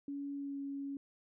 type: tone with pitch glide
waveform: sine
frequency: 282 to 278.4 Hz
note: C#4 to C#4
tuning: +30 to +8 cents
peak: -38 dBFS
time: 0.08-0.97 s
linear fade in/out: 2 ms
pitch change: -22 cents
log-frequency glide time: 0.34-0.59 s
effects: none